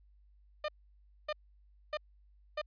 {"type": "tone bursts", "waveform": "sawtooth", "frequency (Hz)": 605, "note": "D#5", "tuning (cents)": -49, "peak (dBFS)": -29, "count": 4, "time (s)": [0.64, 2.616], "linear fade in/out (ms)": 5, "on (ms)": 44, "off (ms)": 600, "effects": ["added 50 Hz sine -60 dBFS peak until 2.66 s", "resampled to 11025 Hz"]}